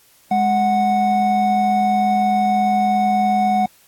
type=tone pair together; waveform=triangle; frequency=207.7 / 738.5 Hz; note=G#3 / F#5; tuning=0 / -3 cents; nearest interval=octave + minor seventh; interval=2197 cents; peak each=-18 / -13 dBFS; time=0.31-3.66 s; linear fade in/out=5 ms; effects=white hiss -53 dBFS RMS until 3.87 s + AAC 64 kbps